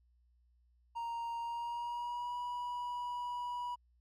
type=tone with pitch glide; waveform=triangle; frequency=932.3 to 974.1 Hz; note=A#5 to B5; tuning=0 to -24 cents; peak=-35 dBFS; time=0.95-3.76 s; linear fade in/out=20 ms; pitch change=+76 cents; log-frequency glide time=1.39-2.37 s; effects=added 60 Hz sine -67 dBFS peak until 4 s